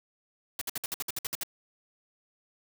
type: noise bursts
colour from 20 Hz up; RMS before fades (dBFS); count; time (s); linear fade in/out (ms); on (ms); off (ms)
white; -33; 11; 0.59-1.434; 2; 24; 58
effects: none